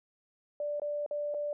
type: tone with dropouts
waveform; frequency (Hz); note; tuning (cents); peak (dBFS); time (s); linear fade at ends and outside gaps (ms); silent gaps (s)
sine; 587.3; D5; 0; -31; 0.6-1.53; 2; 0.798-0.818 / 1.063-1.11 / 1.341-1.345
effects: none